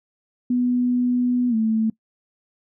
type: tone with pitch glide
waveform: sine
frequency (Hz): 246.8 to 221.1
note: B3 to A3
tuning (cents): -1 to +9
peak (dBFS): -17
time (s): 0.5-1.9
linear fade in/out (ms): 5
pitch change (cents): -190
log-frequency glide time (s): 1.49-1.55
effects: noise-tail reverb RT60 0.1 s tail -22 dB re dry